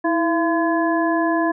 harmonic tone with a mistuned harmonic, 340 Hz, F4, 46 cents flat, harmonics 1 / 2 / 3 / 5, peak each -19 / -22 / -24 / -26 dBFS, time 0.04-1.52 s, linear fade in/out 10 ms, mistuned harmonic 1, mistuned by -75 cents, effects none

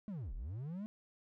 triangle linear two-way sweep, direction down then up, 220 to 30.87 to 220 Hz, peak -38 dBFS, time 0.08-0.86 s, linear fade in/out 0 ms, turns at 0.34 s, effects none

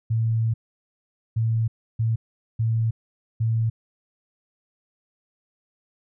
sine tone bursts at uneven times, 113 Hz, A2, 47 cents sharp, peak -19 dBFS, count 5, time 0.1-0.54 / 1.36-1.68 / 1.99-2.16 / 2.59-2.91 / 3.4-3.7 s, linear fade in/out 10 ms, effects none

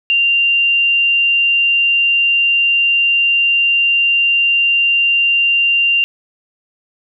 sine tone, 2780 Hz, F7, 9 cents flat, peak -10 dBFS, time 0.1-6.04 s, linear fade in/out 0 ms, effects none

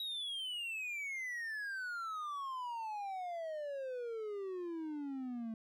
triangle exponential sweep, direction down, 3865 to 220 Hz, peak -37 dBFS, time 0-5.54 s, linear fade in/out 2 ms, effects none

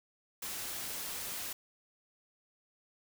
white noise, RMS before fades -40 dBFS, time 0.42-1.53 s, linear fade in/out 5 ms, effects none

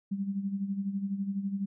sine tone with tremolo, 197.3 Hz, G3, 11 cents sharp, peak -27 dBFS, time 0.11-1.66 s, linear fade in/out 10 ms, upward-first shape sine, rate 12 Hz, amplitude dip 65%, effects none

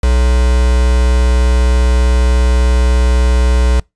triangle tone with quantisation, 61.7 Hz, B1, 1 cent flat, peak -6 dBFS, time 0.03-3.8 s, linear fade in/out 5 ms, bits 3, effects noise-tail reverb RT60 0.2 s tail -26 dB re dry + resampled to 22050 Hz

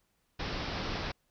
pink low-pass noise, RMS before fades -36 dBFS, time 0.39-1.12 s, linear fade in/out 10 ms, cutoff 5500 Hz, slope 96 dB/octave, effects pink hiss -75 dBFS RMS until 1.3 s

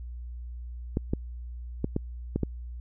clicks, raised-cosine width 3 ms, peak -13 dBFS, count 6, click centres 0.971 / 1.135 / 1.844 / 1.964 / 2.36 / 2.433 s, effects added 60 Hz sine -36 dBFS peak until 2.8 s

